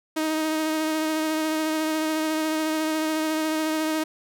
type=tone with vibrato; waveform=sawtooth; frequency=313.5 Hz; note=D#4; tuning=13 cents sharp; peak=-19 dBFS; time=0.16-4.04 s; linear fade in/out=10 ms; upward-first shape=sine; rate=14 Hz; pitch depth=17 cents each way; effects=none